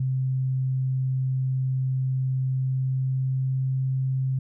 sine tone with pitch glide, 130.81 to 131.8 Hz, C3 to C3, 0 to +13 cents, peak -22 dBFS, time 0-4.39 s, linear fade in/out 5 ms, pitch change +13 cents, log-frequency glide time 2.44-3.79 s, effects none

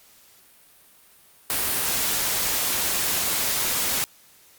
white noise, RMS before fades -24 dBFS, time 1.5-4.04 s, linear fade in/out 0 ms, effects white hiss -54 dBFS RMS until 4.58 s + Opus 48 kbps

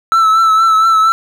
triangle tone with vibrato, 1318.5 Hz, E6, in tune, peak -5 dBFS, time 0.12-1.12 s, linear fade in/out 0 ms, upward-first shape triangle, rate 4.3 Hz, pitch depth 40 cents each way, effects none

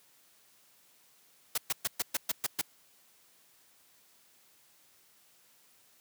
white noise bursts, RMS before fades -30 dBFS, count 8, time 1.55-2.614 s, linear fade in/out 5 ms, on 28 ms, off 120 ms, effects white hiss -64 dBFS RMS until 6 s + high-pass 100 Hz 12 dB/octave

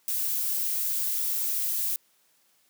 violet noise, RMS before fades -28 dBFS, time 0.08-1.96 s, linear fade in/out 0 ms, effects white hiss -66 dBFS RMS until 2.69 s + high-pass 150 Hz 12 dB/octave

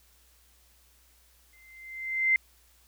sine tone with exponential growth, 2079 Hz, C7, 12 cents flat, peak -18 dBFS, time 1.53-2.36 s, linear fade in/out 1 ms, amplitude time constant 180 ms, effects added 60 Hz sine -63 dBFS peak until 2.87 s + white hiss -63 dBFS RMS until 2.87 s

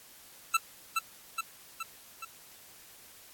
25% pulse tone with echo, 1332 Hz, E6, 18 cents sharp, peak -18 dBFS, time 0.54-0.57 s, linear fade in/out 5 ms, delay 420 ms, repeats 4, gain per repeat -4 dB, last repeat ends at 2.25 s, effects white hiss -54 dBFS RMS until 3.33 s + AAC 64 kbps

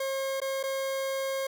40% pulse tone with dropouts, 538 Hz, C5, 48 cents sharp, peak -28 dBFS, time 0-1.47 s, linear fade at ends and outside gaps 5 ms, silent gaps 0.403-0.416 / 0.63-0.636 s, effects none

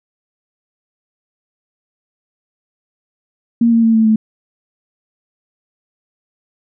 sine tone with pitch steps, 233.1 / 229.4 / 225.7 / 222.1 / 218.5 Hz, A#3 / A#3 / A3 / A3 / A3, 0 / -28 / +44 / +16 / -12 cents, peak -8 dBFS, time 3.61-4.16 s, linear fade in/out 5 ms, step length 110 ms, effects none

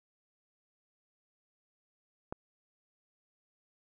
click, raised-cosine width 1 ms, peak -23 dBFS, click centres 2.325 s, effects none

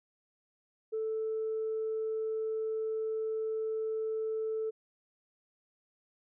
sine tone, 440 Hz, A4, in tune, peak -30 dBFS, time 0.92-4.71 s, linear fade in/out 20 ms, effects tanh soft clip ceiling -27 dBFS

